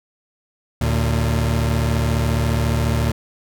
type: tone pair together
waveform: 30% pulse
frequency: 74.4 / 114.19 Hz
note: D2 / A#2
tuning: +23 / -35 cents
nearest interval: perfect fifth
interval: 742 cents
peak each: -17 dBFS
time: 0.81-3.12 s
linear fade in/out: 5 ms
effects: none